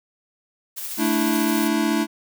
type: noise with tremolo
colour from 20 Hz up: blue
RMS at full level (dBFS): -30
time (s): 0.76-1.69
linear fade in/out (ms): 20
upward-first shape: sine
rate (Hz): 14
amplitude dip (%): 25
type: chord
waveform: square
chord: A suspended fourth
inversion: none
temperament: equal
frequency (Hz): 220 / 293.7 / 329.6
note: A3 / D4 / E4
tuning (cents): 0 / 0 / 0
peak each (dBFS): -24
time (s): 0.97-2.07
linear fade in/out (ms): 50
effects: none